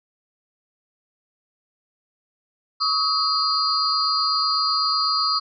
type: tone cluster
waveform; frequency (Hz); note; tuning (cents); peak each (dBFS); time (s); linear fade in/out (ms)
sine; 1124 / 1272 / 4256 / 4750; C#6 / D#6 / C8 / D8; +24 / +38 / +29 / +19; -27 / -24 / -25 / -22; 2.8-5.4; 20
effects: none